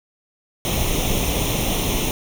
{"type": "noise with comb filter", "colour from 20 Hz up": "pink", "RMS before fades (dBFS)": -21, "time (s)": [0.65, 2.11], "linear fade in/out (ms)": 0, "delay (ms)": 0.32, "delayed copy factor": 0.75, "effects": []}